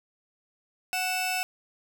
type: tone pair together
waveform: sawtooth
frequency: 740 / 2637 Hz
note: F#5 / E7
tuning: 0 / 0 cents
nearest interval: octave + minor seventh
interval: 2200 cents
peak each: -26 dBFS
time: 0.93-1.43 s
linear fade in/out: 0 ms
effects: none